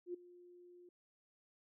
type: tone with ADSR envelope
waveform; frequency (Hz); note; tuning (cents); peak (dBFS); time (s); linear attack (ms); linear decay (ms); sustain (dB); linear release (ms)
sine; 353.9; F4; +23; -38; 0.06-0.89; 81; 8; -19; 3
effects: none